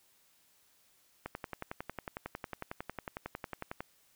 click train, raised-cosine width 0.5 ms, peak -23 dBFS, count 29, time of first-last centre 1.26-3.805 s, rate 11 Hz, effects white hiss -68 dBFS RMS until 4.15 s

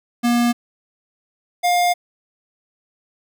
square tone pair in turn, 238.9 / 707.5 Hz, A#3 / F5, +43 / +22 cents, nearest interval octave + perfect fifth, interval 1879 cents, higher second, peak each -15 dBFS, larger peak neither, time 0.23-0.53 / 1.63-1.94 s, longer second, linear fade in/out 20 ms, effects none

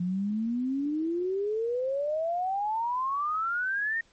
sine exponential sweep, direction up, 174.1 to 1864.7 Hz, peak -26 dBFS, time 0-4.01 s, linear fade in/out 5 ms, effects pink hiss -63 dBFS RMS until 4.12 s + MP3 32 kbps

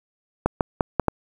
clicks, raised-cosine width 1 ms, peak -4 dBFS, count 5, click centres 0.46 / 0.608 / 0.808 / 0.997 / 1.083 s, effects 7-bit

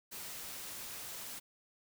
white noise, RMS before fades -45 dBFS, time 0.11-1.4 s, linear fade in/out 20 ms, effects none

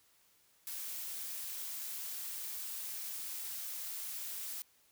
blue noise, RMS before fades -42 dBFS, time 0.67-4.62 s, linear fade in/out 0 ms, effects white hiss -69 dBFS RMS until 4.91 s

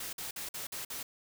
white noise bursts, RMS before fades -40 dBFS, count 6, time 0-1.03 s, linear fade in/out 5 ms, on 130 ms, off 50 ms, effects none

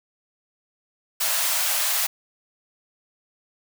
white high-pass noise, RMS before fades -23 dBFS, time 1.2-2.07 s, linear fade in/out 10 ms, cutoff 570 Hz, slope 96 dB/octave, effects none

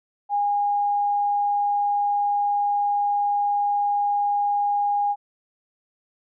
sine tone, 817 Hz, G#5, 29 cents flat, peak -19 dBFS, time 0.29-5.16 s, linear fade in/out 50 ms, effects none

